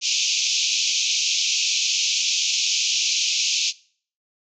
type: band-pass noise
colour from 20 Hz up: white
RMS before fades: -22 dBFS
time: 0.01-3.73 s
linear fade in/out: 50 ms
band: 2400 to 6800 Hz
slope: 96 dB/octave
effects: noise-tail reverb RT60 0.5 s tail -22 dB re dry